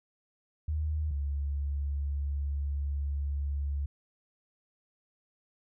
sine tone pair in turn, 76.7 / 70.88 Hz, D#2 / C#2, -24 / +39 cents, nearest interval minor second, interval 137 cents, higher first, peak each -28 / -29 dBFS, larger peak first, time 0.68-1.11 / 1.11-3.86 s, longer second, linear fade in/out 5 ms, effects none

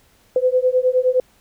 sine beating tone pair, 503 / 512.7 Hz, B4 / C5, +32 / -35 cents, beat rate 9.7 Hz, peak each -17 dBFS, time 0.36-1.2 s, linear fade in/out 2 ms, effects pink hiss -56 dBFS RMS until 1.4 s

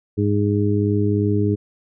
harmonic tone, 102.9 Hz, G#2, 16 cents flat, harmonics 1 / 2 / 3 / 4, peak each -19 / -23 / -22 / -23 dBFS, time 0.17-1.56 s, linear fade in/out 20 ms, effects none

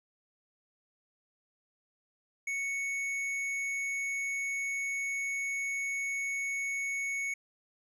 triangle tone with hard clipping, 2217 Hz, C#7, in tune, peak -33 dBFS, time 2.47-7.34 s, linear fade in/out 5 ms, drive 11 dB, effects none

